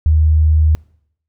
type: tone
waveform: sine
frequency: 77.78 Hz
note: D#2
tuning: in tune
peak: -8 dBFS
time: 0.06-0.75 s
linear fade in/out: 0 ms
effects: noise-tail reverb RT60 0.7 s tail -26 dB re dry